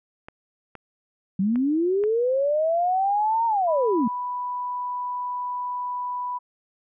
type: clicks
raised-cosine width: 0.5 ms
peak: -24 dBFS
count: 4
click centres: 0.285 / 0.753 / 1.558 / 2.038 s
type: linear two-way sweep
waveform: sine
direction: up then down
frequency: 182.4 to 932.3 to 207.3 Hz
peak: -19 dBFS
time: 1.39-4.08 s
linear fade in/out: 5 ms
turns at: 3.46 s
type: tone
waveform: sine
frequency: 987.8 Hz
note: B5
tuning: in tune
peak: -26 dBFS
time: 3.67-6.39 s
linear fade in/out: 20 ms
effects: none